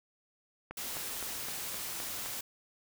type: click train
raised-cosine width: 0.5 ms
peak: -26 dBFS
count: 7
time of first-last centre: 0.71-2.26 s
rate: 3.87 Hz
type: noise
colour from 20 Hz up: white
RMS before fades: -39 dBFS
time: 0.77-2.41 s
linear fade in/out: 5 ms
effects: none